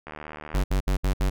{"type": "click train", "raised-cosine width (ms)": 0.5, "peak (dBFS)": -22, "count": 42, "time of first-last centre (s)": [0.07, 0.609], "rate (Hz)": 76.1}
{"type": "tone bursts", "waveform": "square", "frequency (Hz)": 47.48, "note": "F#1", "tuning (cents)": 45, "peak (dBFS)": -21, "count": 5, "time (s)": [0.54, 1.3], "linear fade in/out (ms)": 10, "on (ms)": 100, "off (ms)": 65}
{"effects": []}